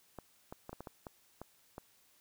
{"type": "clicks", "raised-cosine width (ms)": 1, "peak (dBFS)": -30, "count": 9, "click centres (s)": [0.187, 0.525, 0.694, 0.73, 0.806, 0.872, 1.068, 1.416, 1.781], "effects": ["white hiss -68 dBFS RMS until 2.2 s"]}